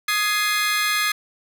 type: chord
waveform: 25% pulse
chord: Ab major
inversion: second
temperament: equal with one note detuned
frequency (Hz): 1244.5 / 1678.6 / 2093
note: Eb6 / Ab6 / C7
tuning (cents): 0 / +18 / 0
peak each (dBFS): -20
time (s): 0.08-1.12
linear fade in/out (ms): 5
effects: none